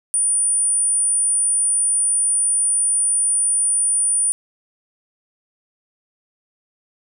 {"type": "tone", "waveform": "sine", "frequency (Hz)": 9397, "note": "D9", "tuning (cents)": 0, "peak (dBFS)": -15, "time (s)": [0.14, 4.32], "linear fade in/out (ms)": 0, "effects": []}